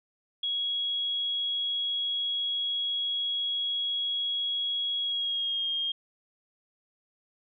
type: tone with pitch glide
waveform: sine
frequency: 3322 to 3231 Hz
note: G#7 to G#7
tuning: 0 to -48 cents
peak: -27 dBFS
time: 0.43-5.92 s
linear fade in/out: 5 ms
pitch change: -48 cents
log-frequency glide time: 5-5.69 s
effects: none